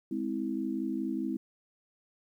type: chord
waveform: sine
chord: Ab augmented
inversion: none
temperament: just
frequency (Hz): 207.7 / 259.6 / 324.5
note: Ab3 / C4 / E4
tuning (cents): 0 / -13 / -27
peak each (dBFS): -36 / -34 / -34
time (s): 0.11-1.37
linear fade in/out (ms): 5
effects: 11-bit